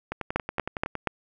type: two click trains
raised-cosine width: 0.5 ms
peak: -15 / -9 dBFS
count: 10 / 4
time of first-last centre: 0.12-0.953 / 0.36-1.073 s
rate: 10.8 / 4.21 Hz
effects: none